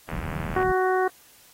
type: click train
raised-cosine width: 0.5 ms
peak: -19 dBFS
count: 44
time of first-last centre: 0.09-0.628 s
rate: 79.9 Hz
type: low-pass noise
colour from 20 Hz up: white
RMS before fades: -32 dBFS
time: 0.12-0.72 s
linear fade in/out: 2 ms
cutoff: 190 Hz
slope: 24 dB/octave
type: harmonic tone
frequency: 372.2 Hz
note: F#4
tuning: 10 cents sharp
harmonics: 1 / 2 / 3 / 4 / 5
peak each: -22 / -25 / -29 / -30 / -34 dBFS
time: 0.56-1.08 s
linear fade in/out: 5 ms
effects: white hiss -54 dBFS RMS until 1.53 s + AAC 48 kbps